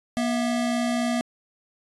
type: tone pair together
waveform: square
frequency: 240.2 / 657 Hz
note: B3 / E5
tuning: -48 / -6 cents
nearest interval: octave + perfect fourth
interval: 1742 cents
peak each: -24 / -30 dBFS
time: 0.17-1.21 s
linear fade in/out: 0 ms
effects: resampled to 24000 Hz